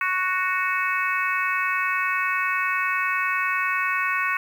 harmonic tone, 370 Hz, F#4, in tune, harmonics 3 / 4 / 5 / 6 / 7, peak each -26 / -27 / -28 / -29 / -29 dBFS, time 0.01-4.37 s, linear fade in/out 2 ms, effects 8-bit

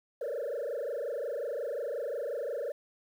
sine tone with frequency modulation, 523.3 Hz, C5, in tune, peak -30 dBFS, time 0.21-2.72 s, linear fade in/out 5 ms, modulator 25.6 Hz, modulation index 3, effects tanh soft clip ceiling -30 dBFS + 10-bit

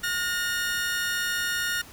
sawtooth tone pair together, 1433 / 1834.9 Hz, F6 / A#6, +44 / -28 cents, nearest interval major third, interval 428 cents, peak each -24 / -26 dBFS, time 0.03-1.82 s, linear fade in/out 10 ms, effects pink hiss -47 dBFS RMS until 1.92 s

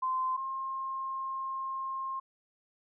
sine tone pair in turn, 1036 / 1065.1 Hz, C6 / C6, -17 / +30 cents, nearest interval unison, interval 47 cents, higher second, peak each -28 / -33 dBFS, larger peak first, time 0.02-0.37 / 0.37-2.2 s, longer second, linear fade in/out 10 ms, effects none

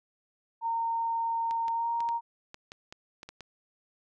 sine tone with pitch glide, 918 to 931.4 Hz, A#5 to A#5, -27 to -2 cents, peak -27 dBFS, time 0.61-2.21 s, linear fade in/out 50 ms, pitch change +25 cents, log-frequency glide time 1.72-1.88 s
clicks, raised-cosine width 0.2 ms, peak -26 dBFS, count 10, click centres 1.51 / 1.682 / 2.005 / 2.089 / 2.544 / 2.719 / 2.925 / 3.231 / 3.29 / 3.407 s
effects none

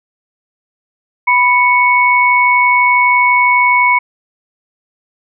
sine tone pair together, 987.6 / 2217 Hz, B5 / C#7, 0 / 0 cents, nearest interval octave + major second, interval 1400 cents, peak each -10 dBFS, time 1.27-3.99 s, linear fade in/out 10 ms, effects none

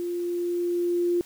sine tone with level ramp, 349.2 Hz, F4, in tune, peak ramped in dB -27 to -20 dBFS, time 0-1.21 s, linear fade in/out 0 ms, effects white hiss -51 dBFS RMS until 1.25 s

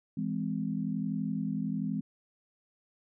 sine chord, E augmented, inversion none, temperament just, 164.81 / 206 / 257.5 Hz, E3 / G#3 / B#3, 0 / -14 / -28 cents, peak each -35 / -33 / -35 dBFS, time 0.17-2.01 s, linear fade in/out 5 ms, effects none

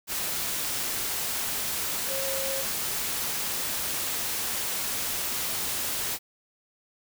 sine tone in noise, 540 Hz, C#5, 45 cents flat, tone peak -32 dBFS, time 2.07-2.65 s, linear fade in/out 50 ms, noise white, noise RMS -30 dBFS, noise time 0.07-6.19 s, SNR -5 dB, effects none

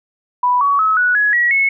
sine tone with pitch steps, 987.8 / 1128.1 / 1288.4 / 1471.5 / 1680.6 / 1919.4 / 2192 Hz, B5 / C#6 / E6 / F#6 / G#6 / B6 / C#7, 0 / +30 / -40 / -10 / +20 / -50 / -20 cents, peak -11 dBFS, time 0.43-1.69 s, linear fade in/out 5 ms, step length 180 ms, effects none

